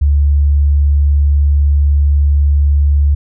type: tone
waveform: sine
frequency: 71.9 Hz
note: D2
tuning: 36 cents flat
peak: -7 dBFS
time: 0.01-3.15 s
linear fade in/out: 10 ms
effects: none